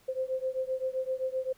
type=beating tone pair; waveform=sine; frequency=517 / 524.7 Hz; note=C5 / C5; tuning=-21 / +5 cents; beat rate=7.7 Hz; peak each=-32 / -33 dBFS; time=0.08-1.53 s; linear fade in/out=10 ms; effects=pink hiss -63 dBFS RMS until 1.57 s

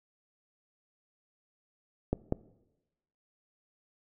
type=clicks; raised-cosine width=2 ms; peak=-14 dBFS; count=2; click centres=2.13 / 2.324 s; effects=noise-tail reverb RT60 1.0 s tail -20 dB re dry

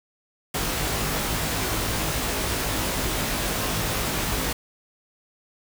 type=noise with comb filter; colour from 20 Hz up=pink; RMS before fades=-26 dBFS; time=0.54-4.53 s; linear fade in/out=5 ms; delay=19 ms; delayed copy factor=+0.75; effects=none

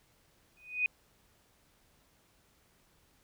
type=tone with exponential growth; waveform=sine; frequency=2489 Hz; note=D#7; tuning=in tune; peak=-23 dBFS; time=0.57-0.86 s; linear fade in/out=1 ms; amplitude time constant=63 ms; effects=pink hiss -68 dBFS RMS until 3.23 s

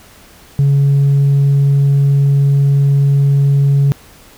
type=tone with tanh clipping; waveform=triangle; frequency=140 Hz; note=C#3; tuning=18 cents sharp; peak=-8 dBFS; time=0.59-3.92 s; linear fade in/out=0 ms; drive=6 dB; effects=pink hiss -42 dBFS RMS until 4.37 s

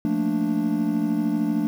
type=chord; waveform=triangle; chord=Bb major seventh; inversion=second; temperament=equal; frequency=174.61 / 220 / 233.1 / 293.7 Hz; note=F3 / A3 / Bb3 / D4; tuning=0 / 0 / 0 / 0 cents; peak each=-27 / -23 / -27 / -22 dBFS; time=0.05-1.67 s; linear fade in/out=0 ms; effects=8-bit

